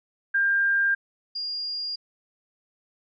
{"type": "tone pair in turn", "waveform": "sine", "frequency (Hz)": [1598, 4825], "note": ["G6", "D8"], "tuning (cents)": [33, 46], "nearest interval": "octave + perfect fifth", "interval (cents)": 1913, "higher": "second", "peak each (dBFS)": [-19, -28], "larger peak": "first", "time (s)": [[0.34, 0.95], [1.35, 1.96]], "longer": "neither", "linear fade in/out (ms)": 10, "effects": []}